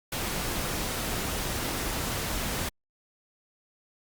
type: noise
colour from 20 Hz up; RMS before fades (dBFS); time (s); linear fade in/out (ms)
pink; -31; 0.12-2.69; 5
effects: Opus 48 kbps